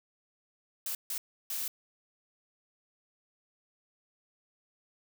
blue noise bursts at uneven times, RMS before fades -35 dBFS, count 3, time 0.86-0.95 / 1.1-1.18 / 1.5-1.68 s, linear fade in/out 2 ms, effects none

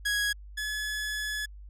sawtooth tone pair in turn, 1661.2 / 1705.9 Hz, G#6 / G#6, 0 / +46 cents, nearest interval unison, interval 46 cents, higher second, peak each -22 / -27 dBFS, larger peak first, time 0.05-0.33 / 0.57-1.46 s, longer second, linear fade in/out 10 ms, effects added 50 Hz sine -43 dBFS peak until 1.69 s + low-pass 12000 Hz 12 dB/octave

